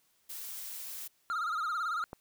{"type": "noise", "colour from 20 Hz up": "blue", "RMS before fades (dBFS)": -42, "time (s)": [0.29, 1.08], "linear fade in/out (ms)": 10}
{"type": "tone with vibrato", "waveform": "triangle", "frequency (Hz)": 1318.5, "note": "E6", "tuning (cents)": 0, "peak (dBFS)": -29, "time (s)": [1.3, 2.04], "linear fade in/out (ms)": 0, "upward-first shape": "sine", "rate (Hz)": 18, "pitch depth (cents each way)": 120}
{"type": "click", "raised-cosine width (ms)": 1, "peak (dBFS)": -27, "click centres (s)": 2.131}
{"effects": ["white hiss -71 dBFS RMS until 2.2 s"]}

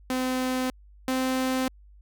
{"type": "tone pair in turn", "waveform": "sawtooth", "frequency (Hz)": [256.5, 259.5], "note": ["C4", "C4"], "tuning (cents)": [-34, -14], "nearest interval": "unison", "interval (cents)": 20, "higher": "second", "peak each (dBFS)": [-21, -20], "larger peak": "second", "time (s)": [[0.1, 0.7], [1.08, 1.68]], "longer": "neither", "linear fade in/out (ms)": 2, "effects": ["added 50 Hz sine -49 dBFS peak until 2.01 s"]}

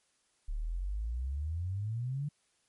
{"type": "exponential sweep", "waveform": "sine", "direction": "up", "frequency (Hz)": [35, 150], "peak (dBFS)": -32, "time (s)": [0.48, 2.29], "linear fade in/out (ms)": 10, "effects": ["white hiss -73 dBFS RMS until 2.68 s", "MP3 48 kbps"]}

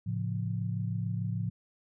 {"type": "chord", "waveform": "sine", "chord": "A augmented", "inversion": "none", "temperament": "equal with one note detuned", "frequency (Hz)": [110, 136.76, 174.61], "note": ["A2", "C#3", "E#3"], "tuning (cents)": [0, -23, 0], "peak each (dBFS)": [-32, -37, -35], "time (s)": [0.06, 1.5], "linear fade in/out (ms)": 10, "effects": []}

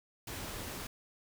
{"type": "noise", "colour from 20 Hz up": "pink", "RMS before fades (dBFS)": -42, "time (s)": [0.27, 0.87], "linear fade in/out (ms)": 5, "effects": []}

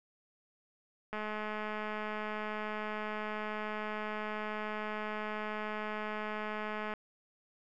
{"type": "click train", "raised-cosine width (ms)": 0.5, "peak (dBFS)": -24, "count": 1238, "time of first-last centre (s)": [1.13, 6.938], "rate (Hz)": 213, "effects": []}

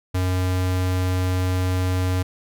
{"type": "tone", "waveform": "square", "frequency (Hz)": 91.9, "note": "F#2", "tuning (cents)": -11, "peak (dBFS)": -20, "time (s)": [0.14, 2.23], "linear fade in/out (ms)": 10, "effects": []}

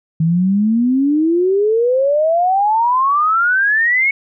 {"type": "exponential sweep", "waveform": "sine", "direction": "up", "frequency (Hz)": [157.7, 2219], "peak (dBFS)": -11, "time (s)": [0.2, 4.11], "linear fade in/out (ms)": 5, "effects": []}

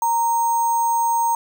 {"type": "tone with sample-and-hold", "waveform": "sine", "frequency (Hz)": 930, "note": "A#5", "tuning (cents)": -4, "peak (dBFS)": -16, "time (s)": [0.02, 1.35], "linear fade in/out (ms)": 2, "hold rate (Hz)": 7350, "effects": []}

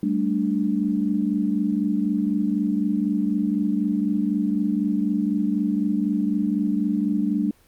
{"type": "chord", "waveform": "sine", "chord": "G suspended second", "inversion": "none", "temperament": "equal", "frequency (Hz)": [196, 220, 293.7], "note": ["G3", "A3", "D4"], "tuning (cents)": [0, 0, 0], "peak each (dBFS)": -24, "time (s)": [0.03, 7.51], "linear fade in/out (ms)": 2, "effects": ["pink hiss -58 dBFS RMS until 7.67 s", "Opus 24 kbps"]}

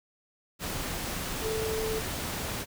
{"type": "tone in noise", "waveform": "sine", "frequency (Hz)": 440, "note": "A4", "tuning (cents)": 0, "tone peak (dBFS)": -30, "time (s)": [1.41, 2.02], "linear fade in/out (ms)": 50, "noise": "pink", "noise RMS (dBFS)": -34, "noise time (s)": [0.59, 2.66], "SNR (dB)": 1, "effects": []}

